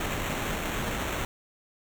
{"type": "noise with sample-and-hold", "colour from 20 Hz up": "pink", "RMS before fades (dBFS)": -31, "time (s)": [0, 1.25], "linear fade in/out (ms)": 2, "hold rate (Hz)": 4900, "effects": []}